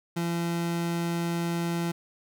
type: tone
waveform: 30% pulse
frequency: 170 Hz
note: F3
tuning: 46 cents flat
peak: -24 dBFS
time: 0.16-1.92 s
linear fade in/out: 10 ms
effects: none